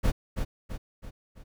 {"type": "noise with echo", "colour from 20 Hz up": "brown", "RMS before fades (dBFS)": -23, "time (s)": [0.03, 0.12], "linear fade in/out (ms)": 20, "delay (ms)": 330, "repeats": 4, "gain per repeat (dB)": -6, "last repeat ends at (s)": 1.44, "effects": []}